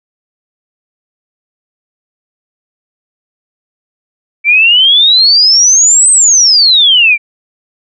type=exponential two-way sweep; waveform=sine; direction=up then down; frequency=2300 to 8360 to 2300 Hz; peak=-3 dBFS; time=4.44-7.18 s; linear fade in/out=50 ms; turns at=6.11 s; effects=none